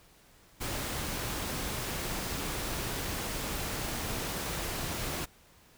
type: noise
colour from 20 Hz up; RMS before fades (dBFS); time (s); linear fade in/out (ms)
pink; -35; 0.6-5.26; 20
effects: pink hiss -60 dBFS RMS until 5.77 s